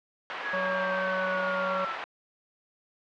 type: band-pass noise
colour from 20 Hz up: pink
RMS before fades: -37 dBFS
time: 0.3-2.04 s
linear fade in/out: 0 ms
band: 780 to 2500 Hz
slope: 12 dB/octave
type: linear sweep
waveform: sine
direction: down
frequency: 1683 to 1318.5 Hz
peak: -31 dBFS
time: 0.42-1.96 s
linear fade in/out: 50 ms
type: harmonic tone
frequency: 187.2 Hz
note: F#3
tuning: 20 cents sharp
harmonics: 1 / 3 / 5 / 6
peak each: -39 / -30 / -40 / -34 dBFS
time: 0.53-1.85 s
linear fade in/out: 5 ms
effects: low-pass 4000 Hz 12 dB/octave